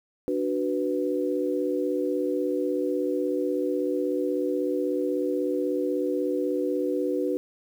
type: chord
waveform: sine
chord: B minor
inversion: first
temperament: equal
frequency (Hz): 293.7 / 370 / 493.9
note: D4 / F#4 / B4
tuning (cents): 0 / 0 / 0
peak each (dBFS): -28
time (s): 0.28-7.37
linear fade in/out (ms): 0
effects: 9-bit